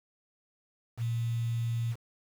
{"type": "tone with quantisation", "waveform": "sine", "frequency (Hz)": 116.54, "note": "A#2", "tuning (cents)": 0, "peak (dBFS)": -28, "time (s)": [0.97, 1.96], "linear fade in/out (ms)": 50, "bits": 8, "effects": []}